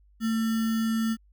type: tone with sample-and-hold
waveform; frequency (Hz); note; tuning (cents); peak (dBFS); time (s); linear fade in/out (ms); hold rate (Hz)
sine; 224.1; A3; +32; -23; 0.2-1.17; 50; 1575
effects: added 50 Hz sine -56 dBFS peak until 1.32 s